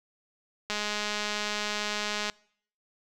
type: click train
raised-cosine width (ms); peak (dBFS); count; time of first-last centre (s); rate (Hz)
0.2; -14; 335; 0.7-2.298; 209
effects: noise-tail reverb RT60 0.6 s tail -24 dB re dry